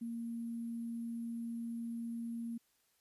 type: tone with sample-and-hold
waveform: sine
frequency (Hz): 232.3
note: A#3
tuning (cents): -6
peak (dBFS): -38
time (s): 0.01-2.58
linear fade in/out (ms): 10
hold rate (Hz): 11025
effects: white hiss -75 dBFS RMS until 3 s + resampled to 32000 Hz